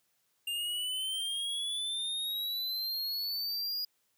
square exponential sweep, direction up, 2794 to 4896 Hz, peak -33 dBFS, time 0.47-3.85 s, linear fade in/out 5 ms, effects white hiss -75 dBFS RMS until 4.17 s + high-pass 60 Hz 12 dB/octave

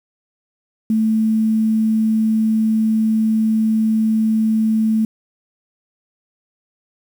sine tone with quantisation, 220 Hz, A3, in tune, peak -13 dBFS, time 0.9-5.05 s, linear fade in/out 2 ms, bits 7, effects none

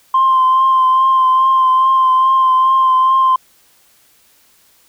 sine tone with vibrato, 1046.5 Hz, C6, in tune, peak -7 dBFS, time 0.14-3.36 s, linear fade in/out 5 ms, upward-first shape triangle, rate 2.4 Hz, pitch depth 24 cents each way, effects tanh soft clip ceiling -5 dBFS + white hiss -52 dBFS RMS until 4.88 s

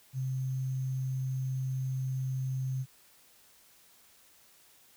sine tone with sample-and-hold, 130.81 Hz, C3, in tune, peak -30 dBFS, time 0.13-2.86 s, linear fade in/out 50 ms, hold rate 6300 Hz, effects white hiss -61 dBFS RMS until 4.96 s

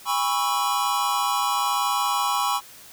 square chord, C# minor seventh, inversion second, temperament equal with one note detuned, 814 / 987.8 / 1108.7 / 1318.5 Hz, G#5 / B5 / C#6 / E6, -35 / 0 / 0 / 0 cents, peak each -28 / -27 / -26 / -31 dBFS, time 0.05-2.61 s, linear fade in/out 50 ms, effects white hiss -46 dBFS RMS until 2.92 s

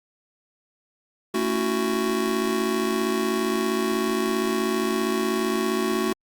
square chord, F# minor seventh, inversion first, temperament just, 222 / 277.5 / 333 / 370 Hz, A3 / C#4 / E4 / F#4, +16 / +2 / +18 / 0 cents, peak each -28 / -32 / -31 / -26 dBFS, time 1.34-6.13 s, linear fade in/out 5 ms, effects Opus 48 kbps

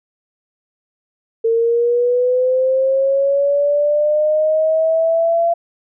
sine linear sweep, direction up, 452.4 to 682 Hz, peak -12 dBFS, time 1.44-5.54 s, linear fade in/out 10 ms, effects none

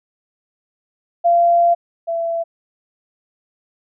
sine tone pair in turn, 688 / 670 Hz, F5 / E5, -26 / +28 cents, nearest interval unison, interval 46 cents, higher first, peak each -10 / -18 dBFS, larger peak first, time 1.24-1.75 / 2.07-2.44 s, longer first, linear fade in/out 20 ms, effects none

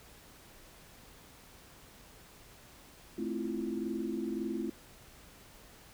sine chord, F major seventh, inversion first, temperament just, 218.3 / 261.9 / 327.4 / 349.2 Hz, A3 / C4 / E4 / F4, -13 / +2 / -12 / 0 cents, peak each -38 / -39 / -38 / -39 dBFS, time 3.18-4.7 s, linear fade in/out 5 ms, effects pink hiss -56 dBFS RMS until 5.93 s

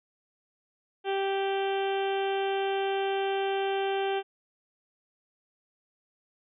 harmonic tone, 391 Hz, G4, 4 cents flat, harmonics 1 / 2 / 3 / 4 / 5 / 6 / 7 / 8 / 9, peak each -28 / -31 / -45 / -39 / -47 / -44 / -43 / -41 / -50 dBFS, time 1.04-4.23 s, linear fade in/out 50 ms, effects none

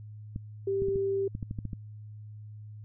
clicks, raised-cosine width 5 ms, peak -23 dBFS, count 10, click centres 0.361 / 0.821 / 0.885 / 0.958 / 1.351 / 1.428 / 1.511 / 1.588 / 1.653 / 1.732 s
sine tone, 392 Hz, G4, in tune, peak -26 dBFS, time 0.67-1.28 s, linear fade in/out 5 ms
effects added 106 Hz sine -42 dBFS peak until 2.84 s

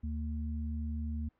sine tone pair together, 75.96 / 228 Hz, D#2 / A#3, -41 / -38 cents, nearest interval octave + perfect fifth, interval 1903 cents, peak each -34 / -40 dBFS, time 0.03-1.29 s, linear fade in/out 10 ms, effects pink hiss -75 dBFS RMS until 1.39 s + low-pass 2000 Hz 12 dB/octave

